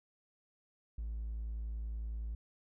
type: tone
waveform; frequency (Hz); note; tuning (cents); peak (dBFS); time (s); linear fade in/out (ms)
triangle; 55.4; A1; +13; -34; 0.98-2.35; 5
effects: tanh soft clip ceiling -32 dBFS